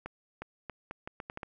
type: accelerating click train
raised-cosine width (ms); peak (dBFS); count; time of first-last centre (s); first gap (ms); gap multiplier
0.5; -24; 9; 0.06-1.432; 360; 0.77
effects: none